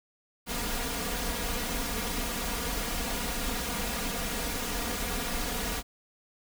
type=noise with comb filter; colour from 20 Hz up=pink; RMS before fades=-32 dBFS; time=0.46-5.83 s; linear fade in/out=50 ms; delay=4.2 ms; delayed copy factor=+0.95; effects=none